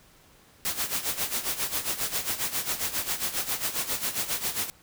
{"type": "noise with tremolo", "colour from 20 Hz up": "white", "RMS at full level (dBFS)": -27, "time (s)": [0.65, 4.7], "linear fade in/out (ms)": 0, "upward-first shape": "sine", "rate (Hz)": 7.4, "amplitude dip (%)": 75, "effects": ["pink hiss -57 dBFS RMS until 4.82 s"]}